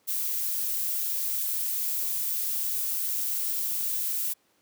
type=noise; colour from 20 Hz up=violet; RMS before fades=-29 dBFS; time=0.07-4.34 s; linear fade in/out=20 ms; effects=pink hiss -67 dBFS RMS until 4.61 s + high-pass 200 Hz 12 dB/octave